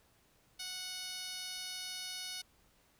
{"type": "tone with band-pass filter", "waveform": "10% pulse", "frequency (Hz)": 737, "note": "F#5", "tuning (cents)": -7, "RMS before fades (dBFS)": -43, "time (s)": [0.59, 2.42], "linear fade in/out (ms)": 10, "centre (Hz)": 6300, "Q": 1.3, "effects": ["pink hiss -69 dBFS RMS until 2.99 s"]}